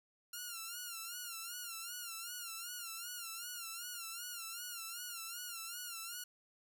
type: tone with vibrato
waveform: 5% pulse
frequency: 1393 Hz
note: F6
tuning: 5 cents flat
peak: -32 dBFS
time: 0.33-6.24 s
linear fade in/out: 5 ms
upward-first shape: sine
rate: 2.6 Hz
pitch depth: 90 cents each way
effects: none